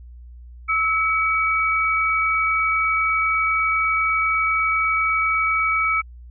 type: tone pair together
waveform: sine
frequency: 1304 / 2272 Hz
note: E6 / C#7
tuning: -19 / +42 cents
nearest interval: minor seventh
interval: 961 cents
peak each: -20 / -20 dBFS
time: 0.68-6.02 s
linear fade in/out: 20 ms
effects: added 60 Hz sine -38 dBFS peak until 6.3 s